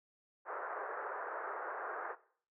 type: band-pass noise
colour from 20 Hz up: white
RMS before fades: -42 dBFS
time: 0.45-2.16 s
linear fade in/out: 50 ms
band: 390 to 1600 Hz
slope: 48 dB/octave
effects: noise-tail reverb RT60 0.5 s tail -17 dB re dry